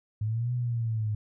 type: linear two-way sweep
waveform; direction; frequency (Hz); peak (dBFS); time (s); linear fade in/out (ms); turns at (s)
sine; up then down; 105 to 124.2 to 105; -26; 0.21-1.15; 5; 0.53
effects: none